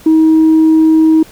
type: tone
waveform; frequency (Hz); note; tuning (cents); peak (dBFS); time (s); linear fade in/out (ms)
sine; 317.7; D#4; +36; -3; 0.06-1.23; 5
effects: tanh soft clip ceiling -2 dBFS + pink hiss -39 dBFS RMS until 1.31 s